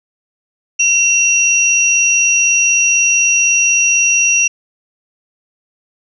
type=tone pair together; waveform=sine; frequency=2727 / 5778 Hz; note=F7 / F#8; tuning=-42 / -42 cents; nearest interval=octave + minor second; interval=1300 cents; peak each=-12 dBFS; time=0.79-4.48 s; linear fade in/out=10 ms; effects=none